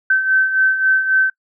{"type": "beating tone pair", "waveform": "sine", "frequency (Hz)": [1537, 1540.7], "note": ["G6", "G6"], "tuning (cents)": [-35, -30], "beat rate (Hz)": 3.7, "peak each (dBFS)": [-20, -13], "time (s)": [0.1, 1.3], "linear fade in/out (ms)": 5, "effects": ["noise-tail reverb RT60 0.1 s tail -25 dB re dry"]}